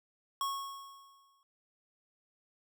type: tone with exponential decay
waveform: square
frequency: 1100 Hz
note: C#6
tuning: 14 cents flat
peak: -31 dBFS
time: 0.41-1.43 s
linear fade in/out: 1 ms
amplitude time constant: 220 ms
effects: none